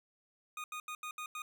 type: tone bursts at uneven times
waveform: 25% pulse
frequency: 1235 Hz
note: D#6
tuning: 13 cents flat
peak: -36 dBFS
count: 6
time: 0.57-0.64 / 0.72-0.8 / 0.88-0.95 / 1.03-1.11 / 1.18-1.26 / 1.35-1.42 s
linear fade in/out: 2 ms
effects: none